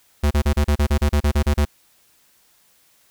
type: tone bursts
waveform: square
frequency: 73.42 Hz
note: D2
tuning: in tune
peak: -15 dBFS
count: 13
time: 0.23-1.652 s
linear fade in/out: 10 ms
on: 78 ms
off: 34 ms
effects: white hiss -58 dBFS RMS until 3.1 s